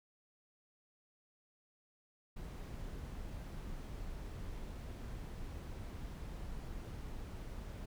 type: noise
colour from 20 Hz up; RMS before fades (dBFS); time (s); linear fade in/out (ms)
brown; -45; 2.36-7.86; 10
effects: none